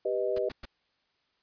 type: chord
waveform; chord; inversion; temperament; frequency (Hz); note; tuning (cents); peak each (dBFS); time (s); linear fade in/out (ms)
sine; G augmented; none; equal; 392 / 493.9 / 622.3; G4 / B4 / D#5; 0 / 0 / 0; -31; 0.05-0.49; 5
type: noise bursts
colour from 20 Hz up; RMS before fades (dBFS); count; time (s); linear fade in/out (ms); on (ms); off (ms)
pink; -41; 3; 0.36-0.655; 5; 25; 110
effects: white hiss -73 dBFS RMS until 1.42 s + resampled to 11025 Hz